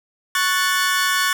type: chord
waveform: sawtooth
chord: F# minor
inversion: second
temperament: equal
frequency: 1108.7 / 1480 / 1760 Hz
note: C#6 / F#6 / A6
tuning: 0 / 0 / 0 cents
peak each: -18 dBFS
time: 0.35-1.33 s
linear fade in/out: 2 ms
effects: none